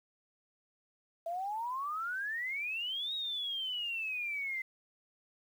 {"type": "exponential two-way sweep", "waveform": "sine", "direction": "up then down", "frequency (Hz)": [659.3, 3815, 2051], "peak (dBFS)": -34, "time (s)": [1.26, 4.62], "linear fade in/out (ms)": 5, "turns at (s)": 3.14, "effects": ["10-bit"]}